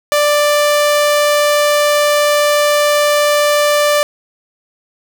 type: tone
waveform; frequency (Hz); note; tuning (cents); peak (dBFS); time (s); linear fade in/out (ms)
sawtooth; 589; D5; +5; -6; 0.12-4.03; 0
effects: 8-bit